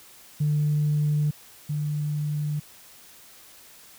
sine tone pair in turn, 149 / 149 Hz, D3 / D3, +25 / +25 cents, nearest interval unison, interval 0 cents, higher neither, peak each -19 / -24 dBFS, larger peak first, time 0.4-1.31 / 1.69-2.6 s, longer neither, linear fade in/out 10 ms, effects tanh soft clip ceiling -16 dBFS + white hiss -50 dBFS RMS until 3.98 s

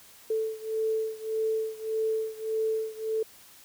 sine beating tone pair, 440 / 441.7 Hz, A4 / A4, 0 / +7 cents, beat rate 1.7 Hz, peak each -29 / -31 dBFS, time 0.3-3.23 s, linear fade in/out 5 ms, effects white hiss -53 dBFS RMS until 3.64 s

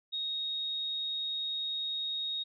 sine tone, 3750 Hz, A#7, 10 cents sharp, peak -32 dBFS, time 0.12-2.44 s, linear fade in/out 20 ms, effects none

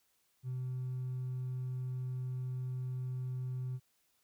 triangle tone with hard clipping, 127.6 Hz, C3, 43 cents flat, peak -35 dBFS, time 0.43-3.8 s, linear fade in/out 50 ms, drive 2 dB, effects white hiss -75 dBFS RMS until 4.23 s

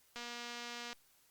click train, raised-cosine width 0.2 ms, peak -28 dBFS, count 185, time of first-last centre 0.16-0.93 s, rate 239 Hz, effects white hiss -69 dBFS RMS until 1.3 s + Opus 48 kbps

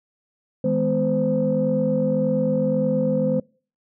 sine tone cluster, 159.4 / 207.9 / 249.7 / 516 Hz, D#3 / G#3 / B3 / C5, +42 / +2 / +19 / -24 cents, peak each -25 / -23 / -25 / -21 dBFS, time 0.64-3.4 s, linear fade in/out 5 ms, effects noise-tail reverb RT60 0.4 s tail -25 dB re dry + tanh soft clip ceiling -10 dBFS

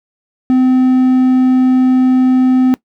triangle tone, 256.6 Hz, C4, 34 cents flat, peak -5 dBFS, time 0.5-2.74 s, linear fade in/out 0 ms, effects noise-tail reverb RT60 0.1 s tail -20 dB re dry

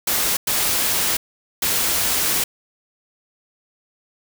white noise bursts at uneven times, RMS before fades -20 dBFS, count 3, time 0.07-0.37 / 0.47-1.17 / 1.62-2.44 s, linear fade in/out 5 ms, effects none

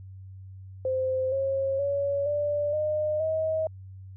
sine tone with pitch steps, 520 / 541.1 / 563.1 / 586 / 609.9 / 634.7 Hz, C5 / C#5 / C#5 / D5 / D#5 / D#5, -11 / -42 / +27 / -4 / -35 / +34 cents, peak -24 dBFS, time 0.85-3.67 s, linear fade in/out 2 ms, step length 470 ms, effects added 95 Hz sine -41 dBFS peak until 4.16 s

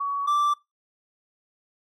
sine / triangle tone pair in turn, 1127 / 1171.2 Hz, C#6 / D6, +28 / -5 cents, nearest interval minor second, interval 67 cents, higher second, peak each -24 / -17 dBFS, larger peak second, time 0-0.27 / 0.27-0.54 s, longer neither, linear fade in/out 10 ms, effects noise-tail reverb RT60 0.2 s tail -22 dB re dry + MP3 64 kbps

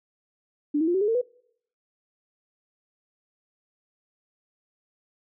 sine tone with pitch steps, 293.8 / 320.4 / 349.4 / 381 / 415.5 / 453.1 / 494.1 Hz, D4 / E4 / F4 / G4 / G#4 / A#4 / B4, +1 / -49 / +1 / -49 / +1 / -49 / +1 cents, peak -20 dBFS, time 0.74-1.216 s, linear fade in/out 10 ms, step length 68 ms, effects noise-tail reverb RT60 0.7 s tail -26 dB re dry

